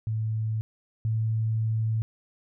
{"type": "tone pair in turn", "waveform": "sine", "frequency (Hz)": [110, 110.96], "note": ["A2", "A2"], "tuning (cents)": [0, 15], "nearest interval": "unison", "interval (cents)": 15, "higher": "second", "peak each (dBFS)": [-25, -23], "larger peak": "second", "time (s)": [[0.07, 0.61], [1.05, 2.02]], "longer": "second", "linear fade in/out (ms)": 0, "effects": []}